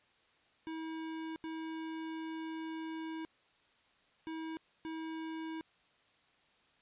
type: tone bursts at uneven times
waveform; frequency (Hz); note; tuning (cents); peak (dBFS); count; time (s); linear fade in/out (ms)
square; 321.2; E4; -45; -40; 4; 0.67-1.36 / 1.44-3.25 / 4.27-4.57 / 4.85-5.61; 0
effects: white hiss -69 dBFS RMS until 6.81 s + resampled to 8000 Hz